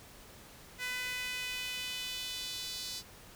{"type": "tone with high-pass filter sweep", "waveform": "sawtooth", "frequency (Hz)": 499.8, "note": "B4", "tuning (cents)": 21, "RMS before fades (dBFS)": -39, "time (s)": [0.78, 3.03], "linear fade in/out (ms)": 50, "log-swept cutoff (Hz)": [1900, 4400], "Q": 2.5, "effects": ["pink hiss -54 dBFS RMS until 3.35 s"]}